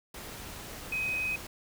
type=tone in noise; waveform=sine; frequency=2519 Hz; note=D#7; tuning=21 cents sharp; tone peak=-29 dBFS; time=0.92-1.36 s; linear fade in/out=5 ms; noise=pink; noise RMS=-43 dBFS; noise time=0.14-1.47 s; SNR=+11 dB; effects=none